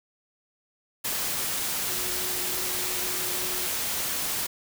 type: tone in noise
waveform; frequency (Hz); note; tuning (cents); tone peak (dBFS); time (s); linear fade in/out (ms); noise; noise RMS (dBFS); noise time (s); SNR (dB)
sine; 364.4; F#4; -26; -40; 1.89-3.67; 10; white; -29; 1.04-4.47; -14
effects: none